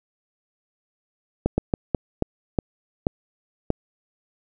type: slowing click train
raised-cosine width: 2 ms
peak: -6 dBFS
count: 8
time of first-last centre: 1.46-3.703 s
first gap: 120 ms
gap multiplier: 1.32
effects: none